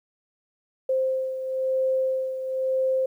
sine beating tone pair, 523.3 / 524.3 Hz, C5 / C5, 0 / +3 cents, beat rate 1 Hz, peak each -23 / -30 dBFS, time 0.89-3.06 s, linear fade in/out 5 ms, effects 10-bit

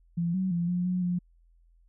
sine tone with pitch steps, 170.4 / 187.7 / 171.8 / 177.9 / 181.8 / 177.3 Hz, F3 / F#3 / F3 / F3 / F#3 / F3, -42 / +25 / -28 / +32 / -30 / +26 cents, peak -25 dBFS, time 0.17-1.19 s, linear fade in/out 10 ms, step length 170 ms, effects added 42 Hz sine -58 dBFS peak until 1.88 s

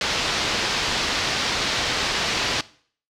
white low-pass noise, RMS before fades -24 dBFS, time 0.01-2.61 s, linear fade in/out 2 ms, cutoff 5100 Hz, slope 24 dB/octave, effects noise-tail reverb RT60 0.5 s tail -19 dB re dry

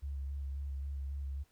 sine tone with vibrato, 69.3 Hz, C#2, in tune, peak -36 dBFS, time 0.02-1.44 s, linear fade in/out 20 ms, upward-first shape square, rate 3.7 Hz, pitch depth 21 cents each way, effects pink hiss -72 dBFS RMS until 1.51 s

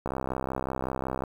click train, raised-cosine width 1 ms, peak -16 dBFS, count 78, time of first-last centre 0.06-1.237 s, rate 65.4 Hz, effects 8-bit

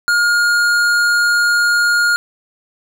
sine tone with tanh clipping, 1422 Hz, F6, 31 cents sharp, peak -13 dBFS, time 0.08-2.16 s, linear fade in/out 0 ms, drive 15 dB, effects none

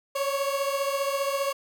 30% pulse beating tone pair, 550 / 565 Hz, C#5 / C#5, -14 / +33 cents, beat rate 15 Hz, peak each -24 / -28 dBFS, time 0.15-1.53 s, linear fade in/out 10 ms, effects none

